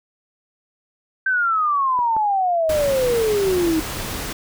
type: exponential sweep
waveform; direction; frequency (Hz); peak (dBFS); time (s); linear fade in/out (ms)
sine; down; 1568 to 311.1; -16; 1.26-3.8; 5
type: clicks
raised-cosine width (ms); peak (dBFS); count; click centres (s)
1; -21 / -17 / -27; 3; 1.99 / 2.166 / 3.182
type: noise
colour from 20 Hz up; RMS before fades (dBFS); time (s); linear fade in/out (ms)
pink; -28; 2.69-4.33; 5
effects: none